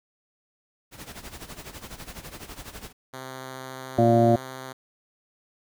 pink noise with tremolo, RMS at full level -38 dBFS, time 0.91-2.93 s, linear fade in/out 50 ms, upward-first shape sine, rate 12 Hz, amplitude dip 75%
5% pulse tone with vibrato, 130.81 Hz, C3, in tune, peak -25 dBFS, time 3.13-4.73 s, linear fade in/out 10 ms, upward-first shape triangle, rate 14 Hz, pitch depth 9 cents each way
harmonic tone, 116.54 Hz, A#2, in tune, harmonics 1 / 2 / 3 / 5 / 6, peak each -22 / -22 / -22 / -22 / -22 dBFS, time 3.98-4.36 s, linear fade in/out 5 ms
effects none

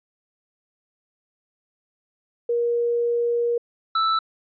sine / square tone pair in turn, 473.7 / 1319.1 Hz, A#4 / E6, +28 / +1 cents, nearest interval octave + tritone, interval 1773 cents, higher second, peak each -19 dBFS, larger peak neither, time 2.49-3.58 / 3.95-4.19 s, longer first, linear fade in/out 5 ms, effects resampled to 11025 Hz

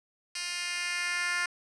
10% pulse tone with high-pass filter sweep, 352.3 Hz, F4, 15 cents sharp, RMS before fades -32 dBFS, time 0.35-1.46 s, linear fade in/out 5 ms, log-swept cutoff 3300 to 1600 Hz, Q 1.6, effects resampled to 24000 Hz + 8-bit

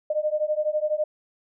sine beating tone pair, 603 / 615 Hz, D5 / D#5, +46 / -20 cents, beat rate 12 Hz, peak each -25 dBFS, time 0.1-1.04 s, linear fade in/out 5 ms, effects none

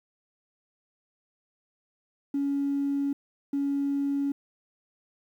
triangle tone bursts at uneven times, 280.5 Hz, C#4, 21 cents sharp, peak -21 dBFS, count 2, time 2.34-3.13 / 3.53-4.32 s, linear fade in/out 5 ms, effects tanh soft clip ceiling -22 dBFS + 10-bit

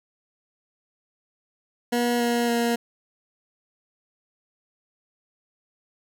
20% pulse tone with pitch steps, 240.3 / 237.8 / 235.4 Hz, B3 / A#3 / A#3, -47 / +35 / +17 cents, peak -16 dBFS, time 1.92-2.76 s, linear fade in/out 10 ms, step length 280 ms, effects none

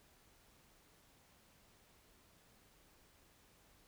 silence, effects pink hiss -68 dBFS RMS until 3.87 s

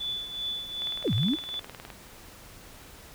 sine tone with tremolo, 3471 Hz, A7, 24 cents flat, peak -28 dBFS, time 0-1.6 s, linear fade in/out 10 ms, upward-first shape triangle, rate 2.6 Hz, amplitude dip 70%
click train, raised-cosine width 0.3 ms, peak -25 dBFS, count 22, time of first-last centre 0.82-1.902 s, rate 19.4 Hz
sine exponential two-way sweep, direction down then up, 682 to 95.5 to 343.7 Hz, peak -23 dBFS, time 1.04-1.36 s, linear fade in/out 20 ms, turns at 1.14 s
effects pink hiss -49 dBFS RMS until 3.14 s

